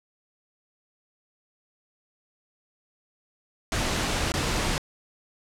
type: noise with dropouts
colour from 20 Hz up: pink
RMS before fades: -26 dBFS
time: 3.72-4.78 s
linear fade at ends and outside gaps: 1 ms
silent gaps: 4.32-4.339 s
effects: low-pass 8000 Hz 12 dB/octave